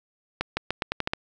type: accelerating click train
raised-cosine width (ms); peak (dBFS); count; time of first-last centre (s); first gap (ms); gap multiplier
0.3; -9; 8; 0.41-1.135; 160; 0.85
effects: none